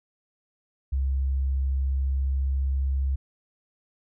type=tone with pitch glide; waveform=sine; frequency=67.1 to 67.49 Hz; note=C2 to C#2; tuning=+44 to -46 cents; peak=-22 dBFS; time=0.92-3.16 s; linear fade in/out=10 ms; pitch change=+10 cents; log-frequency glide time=1.68-2.76 s; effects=none